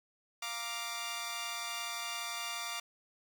10% pulse chord, Bb major, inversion second, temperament equal, 698.5 / 932.3 / 1174.7 Hz, F5 / Bb5 / D6, 0 / 0 / 0 cents, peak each -34 / -36 / -31 dBFS, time 0.42-2.8 s, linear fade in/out 5 ms, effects none

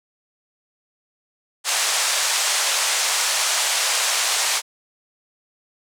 white band-pass noise, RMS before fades -21 dBFS, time 1.64-4.62 s, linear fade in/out 50 ms, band 590 to 8800 Hz, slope 24 dB/octave, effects none

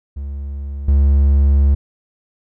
triangle tone with level steps, 70 Hz, C#2, 18 cents sharp, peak -21 / -7 dBFS, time 0.16-1.75 s, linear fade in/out 10 ms, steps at 0.88 s, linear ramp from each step 5 ms, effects none

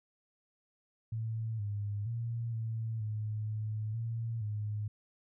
sine tone with pitch steps, 112 / 102.7 / 116.3 / 112.5 / 107.3 / 107.9 / 114.6 / 105.4 Hz, A2 / G#2 / A#2 / A2 / A2 / A2 / A#2 / G#2, +31 / -19 / -4 / +39 / -43 / -33 / -29 / +26 cents, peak -33 dBFS, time 1.12-4.88 s, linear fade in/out 5 ms, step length 470 ms, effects none

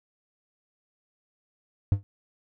triangle tone with exponential decay, 99.3 Hz, G2, 23 cents sharp, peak -12 dBFS, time 1.92-2.03 s, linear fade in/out 0 ms, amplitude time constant 23 ms, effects none

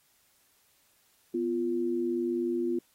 sine tone pair together, 247.9 / 346.9 Hz, B3 / F4, +7 / -12 cents, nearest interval tritone, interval 581 cents, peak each -32 / -28 dBFS, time 1.34-2.79 s, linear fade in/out 5 ms, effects white hiss -67 dBFS RMS until 2.94 s + AAC 48 kbps

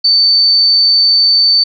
sine tone, 4546 Hz, C#8, 43 cents sharp, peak -6 dBFS, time 0.04-1.64 s, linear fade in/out 10 ms, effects none

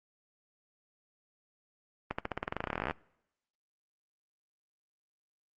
accelerating click train, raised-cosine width 0.5 ms, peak -17 dBFS, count 24, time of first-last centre 2.11-2.91 s, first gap 75 ms, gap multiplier 0.92, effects noise-tail reverb RT60 0.8 s tail -24 dB re dry + Opus 24 kbps

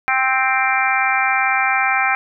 harmonic tone, 262.2 Hz, C4, 4 cents sharp, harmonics 3 / 4 / 5 / 6 / 7 / 8 / 9, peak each -20 / -26 / -22 / -22 / -26 / -24 / -20 dBFS, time 0.08-2.15 s, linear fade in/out 0 ms, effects none

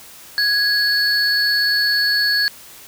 triangle tone pair together, 1661.2 / 4422 Hz, G#6 / C#8, 0 / -5 cents, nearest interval octave + perfect fourth, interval 1695 cents, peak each -16 dBFS, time 0.38-2.48 s, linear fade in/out 0 ms, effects white hiss -41 dBFS RMS until 2.87 s

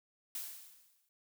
blue noise with exponential decay, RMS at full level -39 dBFS, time 0.35-1.09 s, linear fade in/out 2 ms, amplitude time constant 160 ms, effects none

